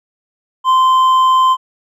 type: tone with hard clipping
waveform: sine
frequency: 1037 Hz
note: C6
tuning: 16 cents flat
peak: -9 dBFS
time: 0.64-1.57 s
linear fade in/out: 50 ms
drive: 4 dB
effects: none